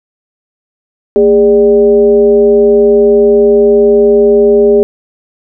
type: tone with frequency modulation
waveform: sine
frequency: 409.6 Hz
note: G#4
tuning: 24 cents flat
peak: -3 dBFS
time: 1.16-4.83 s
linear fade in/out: 0 ms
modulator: 180 Hz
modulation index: 0.61
effects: none